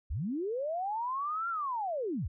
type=linear two-way sweep; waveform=sine; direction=up then down; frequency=47.54 to 1396.9 to 47.54 Hz; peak=-31 dBFS; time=0.1-2.28 s; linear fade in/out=10 ms; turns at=1.49 s; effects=none